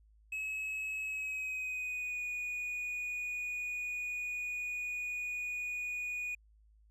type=tone with pitch glide; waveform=triangle; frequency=2572 to 2462 Hz; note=E7 to D#7; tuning=-43 to -19 cents; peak=-34 dBFS; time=0.32-6.35 s; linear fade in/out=5 ms; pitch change=-76 cents; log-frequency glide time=1.04-2.22 s; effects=added 53 Hz sine -61 dBFS peak until 6.9 s